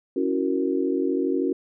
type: chord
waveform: sine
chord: F# dominant seventh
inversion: second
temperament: equal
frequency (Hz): 277.2 / 329.6 / 370 / 466.2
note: C#4 / E4 / F#4 / A#4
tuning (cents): 0 / 0 / 0 / 0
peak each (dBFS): -25 / -28 / -25 / -30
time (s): 0.16-1.53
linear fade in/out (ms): 5
effects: none